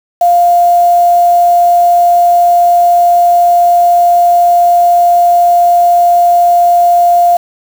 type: tone with quantisation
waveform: sine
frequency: 699 Hz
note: F5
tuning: 1 cent sharp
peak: -4 dBFS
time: 0.21-7.37 s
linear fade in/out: 5 ms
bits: 4
effects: none